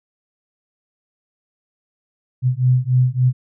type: beating tone pair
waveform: sine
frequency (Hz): 125.1 / 128.6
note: B2 / C3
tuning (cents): +23 / -30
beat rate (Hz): 3.5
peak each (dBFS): -16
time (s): 2.42-3.33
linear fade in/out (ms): 50
effects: none